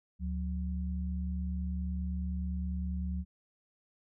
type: tone pair together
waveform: sine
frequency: 72.3 / 182.18 Hz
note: D2 / F#3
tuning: -27 / -27 cents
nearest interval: octave + major third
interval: 1600 cents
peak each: -33 / -37 dBFS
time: 0.19-3.25 s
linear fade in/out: 50 ms
effects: none